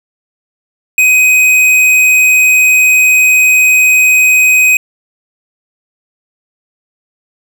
sine tone with hard clipping, 2512 Hz, D#7, 16 cents sharp, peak -6 dBFS, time 0.98-4.77 s, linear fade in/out 2 ms, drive 12 dB, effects none

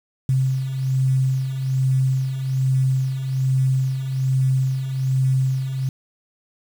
sine beating tone pair, 130.81 / 132.01 Hz, C3 / C3, 0 / +16 cents, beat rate 1.2 Hz, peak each -25 / -18 dBFS, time 0.29-5.89 s, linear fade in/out 2 ms, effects 7-bit

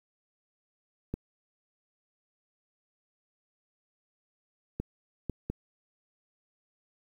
clicks, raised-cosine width 3 ms, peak -19 dBFS, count 4, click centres 1.14 / 4.8 / 5.297 / 5.5 s, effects 9-bit

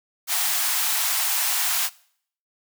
white high-pass noise, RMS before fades -23 dBFS, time 0.27-1.9 s, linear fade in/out 50 ms, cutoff 660 Hz, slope 96 dB/octave, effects noise-tail reverb RT60 0.6 s tail -22 dB re dry

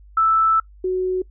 sine tone pair in turn, 1318.5 / 370 Hz, E6 / F#4, 0 / 0 cents, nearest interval octave + minor seventh, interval 2200 cents, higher first, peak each -13 / -18 dBFS, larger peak first, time 0.17-0.6 / 0.84-1.22 s, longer first, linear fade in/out 5 ms, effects noise-tail reverb RT60 0.1 s tail -22 dB re dry + added 50 Hz sine -43 dBFS peak until 1.3 s

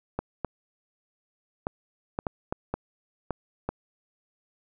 clicks, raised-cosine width 1 ms, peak -14 dBFS, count 9, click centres 0.19 / 0.447 / 1.669 / 2.189 / 2.268 / 2.525 / 2.74 / 3.307 / 3.69 s, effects none

